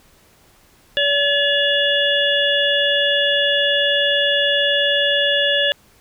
harmonic tone, 571 Hz, D5, 49 cents flat, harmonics 1 / 3 / 5 / 6, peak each -20 / -20 / -20 / -20 dBFS, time 0.97-5.72 s, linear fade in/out 0 ms, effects pink hiss -53 dBFS RMS until 6 s

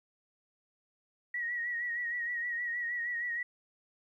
sine tone with vibrato, 1908 Hz, A#6, 40 cents sharp, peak -32 dBFS, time 1.34-3.43 s, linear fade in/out 5 ms, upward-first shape sine, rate 6.4 Hz, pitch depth 47 cents each way, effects 12-bit

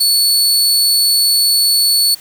sawtooth tone, 4435 Hz, C#8, in tune, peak -7 dBFS, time 0-2.15 s, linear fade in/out 10 ms, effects white hiss -39 dBFS RMS until 2.2 s

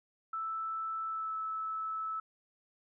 sine tone with pitch glide, 1318.5 to 1306.4 Hz, E6 to E6, 0 to -16 cents, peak -34 dBFS, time 0.33-2.2 s, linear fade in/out 5 ms, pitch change -16 cents, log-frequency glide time 1.07-1.35 s, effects none

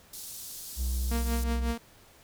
white band-pass noise, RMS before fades -42 dBFS, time 0.13-1.44 s, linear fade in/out 5 ms, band 3900 to 16000 Hz, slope 24 dB/octave
triangle tone, 62.7 Hz, B1, 27 cents sharp, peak -25 dBFS, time 0.76-1.75 s, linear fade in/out 50 ms
sawtooth tone with tremolo, 232.5 Hz, A#3, 4 cents flat, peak -25 dBFS, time 1.11-1.78 s, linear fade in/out 5 ms, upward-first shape triangle, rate 5.5 Hz, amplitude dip 80%
effects pink hiss -57 dBFS RMS until 2.23 s

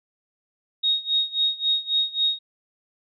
sine tone with tremolo, 3747 Hz, A#7, 8 cents sharp, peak -17 dBFS, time 0.83-2.39 s, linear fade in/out 10 ms, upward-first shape sine, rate 3.7 Hz, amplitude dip 90%, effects none

